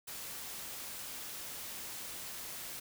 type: noise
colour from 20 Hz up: white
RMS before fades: -44 dBFS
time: 0.07-2.8 s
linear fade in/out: 10 ms
effects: none